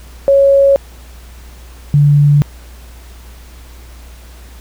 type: tone pair in turn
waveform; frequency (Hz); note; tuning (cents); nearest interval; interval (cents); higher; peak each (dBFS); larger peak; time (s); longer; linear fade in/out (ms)
sine; 553 / 145.12; C#5 / D3; -4 / -20; octave + major seventh; 2316; first; -5; neither; 0.28-0.76 / 1.94-2.42; neither; 0
effects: added 60 Hz sine -33 dBFS peak until 4.6 s + pink hiss -42 dBFS RMS until 4.6 s